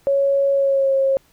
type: tone with pitch glide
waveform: sine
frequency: 554.4 to 539.9 Hz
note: C#5 to C#5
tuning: 0 to -46 cents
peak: -14 dBFS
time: 0.07-1.17 s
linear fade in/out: 0 ms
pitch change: -46 cents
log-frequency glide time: 0.53-0.94 s
effects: pink hiss -57 dBFS RMS until 1.32 s